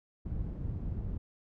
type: low-pass noise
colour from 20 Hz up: white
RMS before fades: -36 dBFS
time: 0.25-1.18 s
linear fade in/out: 10 ms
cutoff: 100 Hz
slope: 12 dB/octave
effects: none